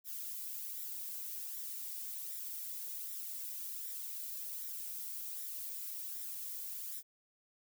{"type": "noise with flanger", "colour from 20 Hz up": "violet", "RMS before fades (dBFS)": -43, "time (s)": [0.04, 7.03], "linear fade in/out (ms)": 50, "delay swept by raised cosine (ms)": [0.54, 2.04], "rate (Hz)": 1.3, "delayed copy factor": 0.5, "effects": []}